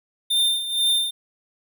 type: tone with tremolo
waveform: square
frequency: 3606 Hz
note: A7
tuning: 42 cents sharp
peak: -17 dBFS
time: 0.3-1.11 s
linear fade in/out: 10 ms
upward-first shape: sine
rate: 2.1 Hz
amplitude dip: 70%
effects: none